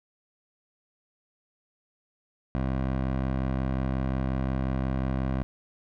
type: tone with low-pass filter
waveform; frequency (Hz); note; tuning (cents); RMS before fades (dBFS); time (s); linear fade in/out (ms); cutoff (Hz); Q
15% pulse; 65.6; C2; +5; -28; 2.55-5.43; 0; 1800; 0.53
effects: none